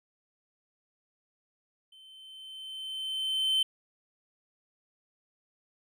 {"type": "tone with level ramp", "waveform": "triangle", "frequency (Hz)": 3082, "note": "G7", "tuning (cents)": -30, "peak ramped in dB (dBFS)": [-51, -21], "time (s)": [1.92, 3.63], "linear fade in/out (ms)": 5, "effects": []}